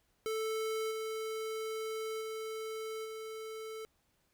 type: tone with level steps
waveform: square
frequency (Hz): 440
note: A4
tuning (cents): 0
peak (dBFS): -34 / -37 / -39 / -42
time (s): 0.26-3.85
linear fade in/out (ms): 0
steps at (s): 0.9 / 2.2 / 3.04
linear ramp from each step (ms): 20
effects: pink hiss -75 dBFS RMS until 4.33 s